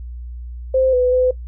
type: tone with pitch steps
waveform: sine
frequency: 522 / 499.7 / 507 Hz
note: C5 / B4 / B4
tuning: -4 / +20 / +45 cents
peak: -12 dBFS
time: 0.74-1.31 s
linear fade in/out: 5 ms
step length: 190 ms
effects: noise-tail reverb RT60 0.1 s tail -18 dB re dry + added 60 Hz sine -28 dBFS peak until 1.47 s